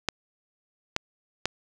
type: clicks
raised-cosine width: 0.2 ms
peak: -7 dBFS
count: 3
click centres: 0.087 / 0.964 / 1.456 s
effects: none